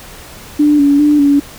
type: tone with vibrato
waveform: sine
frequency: 290 Hz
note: D4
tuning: 22 cents flat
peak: -6 dBFS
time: 0.59-1.4 s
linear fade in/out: 10 ms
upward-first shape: square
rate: 2.5 Hz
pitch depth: 35 cents each way
effects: pink hiss -34 dBFS RMS until 1.58 s